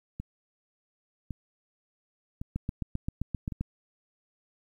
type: two click trains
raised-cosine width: 5 ms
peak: -23 / -18 dBFS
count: 4 / 9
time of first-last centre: 0.2-3.522 / 2.56-3.61 s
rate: 0.903 / 7.62 Hz
effects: 10-bit